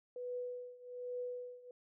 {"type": "tone with tremolo", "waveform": "sine", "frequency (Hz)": 493.9, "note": "B4", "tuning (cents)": 0, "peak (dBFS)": -37, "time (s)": [0.16, 1.71], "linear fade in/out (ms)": 2, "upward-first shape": "triangle", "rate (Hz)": 1.2, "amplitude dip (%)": 90, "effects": []}